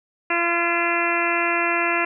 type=harmonic tone with a mistuned harmonic; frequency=342.3 Hz; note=F4; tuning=35 cents flat; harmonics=1 / 2 / 3 / 4 / 5 / 6 / 7 / 8; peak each=-27 / -27 / -27 / -27 / -27 / -27 / -27 / -27 dBFS; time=0.3-2.05 s; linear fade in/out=5 ms; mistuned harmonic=8; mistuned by=-25 cents; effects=none